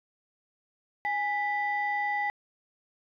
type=tone pair together; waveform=sine; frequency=825.3 / 1975.5 Hz; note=G#5 / B6; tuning=-11 / 0 cents; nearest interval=octave + minor third; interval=1511 cents; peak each=-28 / -29 dBFS; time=1.05-2.3 s; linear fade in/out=0 ms; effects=tanh soft clip ceiling -20 dBFS